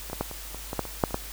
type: clicks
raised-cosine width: 1 ms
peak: -25 / -18 / -12 / -23 / -25 / -17 / -11 / -24 / -6 / -26 / -12 dBFS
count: 11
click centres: 0.099 / 0.131 / 0.21 / 0.313 / 0.546 / 0.731 / 0.793 / 0.853 / 1.038 / 1.108 / 1.144 s
effects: added 50 Hz sine -41 dBFS peak until 1.32 s + white hiss -41 dBFS RMS until 1.32 s